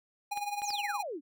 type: tone with tremolo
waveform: square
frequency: 820 Hz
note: G#5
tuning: 22 cents flat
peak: -31 dBFS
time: 0.31-1.03 s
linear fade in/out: 10 ms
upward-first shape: sine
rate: 19 Hz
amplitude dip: 70%
type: clicks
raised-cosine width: 0.3 ms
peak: -29 dBFS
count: 3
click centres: 0.374 / 0.619 / 0.705 s
type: exponential sweep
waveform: sine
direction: down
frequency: 8350 to 261.6 Hz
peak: -35 dBFS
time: 0.62-1.21 s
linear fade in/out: 50 ms
effects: none